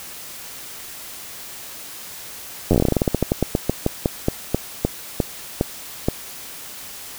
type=slowing click train; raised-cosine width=2 ms; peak=-3 dBFS; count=28; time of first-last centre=2.71-6.085 s; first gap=10 ms; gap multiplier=1.16; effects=white hiss -36 dBFS RMS until 7.18 s